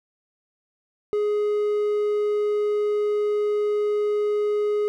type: tone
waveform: triangle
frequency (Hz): 417.4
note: G#4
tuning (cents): +9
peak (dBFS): -18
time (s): 1.13-4.88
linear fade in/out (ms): 0
effects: none